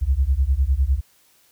sine beating tone pair, 62.4 / 72.3 Hz, B1 / D2, +19 / -27 cents, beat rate 9.9 Hz, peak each -19 dBFS, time 0.01-1.01 s, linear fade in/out 20 ms, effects white hiss -58 dBFS RMS until 1.51 s

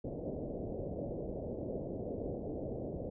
white low-pass noise, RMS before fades -40 dBFS, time 0.04-3.1 s, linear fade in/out 10 ms, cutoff 610 Hz, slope 48 dB/octave, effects none

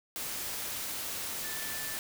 sine tone in noise, 1760 Hz, A6, in tune, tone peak -43 dBFS, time 1.44-1.97 s, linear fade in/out 0 ms, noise white, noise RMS -37 dBFS, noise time 0.16-1.99 s, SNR -9 dB, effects none

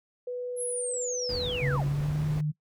sine tone, 493.9 Hz, B4, in tune, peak -31 dBFS, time 0.27-1.77 s, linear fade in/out 5 ms
sine linear sweep, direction down, 11175 to 392 Hz, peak -31 dBFS, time 0.56-1.85 s, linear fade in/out 50 ms
brown noise, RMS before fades -33 dBFS, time 1.29-2.41 s, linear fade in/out 5 ms
sine tone with pitch glide, 138.7 to 151.25 Hz, C#3 to D#3, +1 to -49 cents, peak -25 dBFS, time 1.61-2.52 s, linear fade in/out 20 ms, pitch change +150 cents, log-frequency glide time 1.77-2.19 s
effects noise-tail reverb RT60 0.1 s tail -21 dB re dry + high-pass 60 Hz 12 dB/octave

